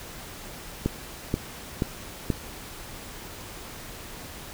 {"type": "click train", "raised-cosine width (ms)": 3, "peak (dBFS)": -10, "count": 4, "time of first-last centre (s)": [0.86, 2.302], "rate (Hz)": 2.08, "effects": ["pink hiss -41 dBFS RMS until 4.53 s"]}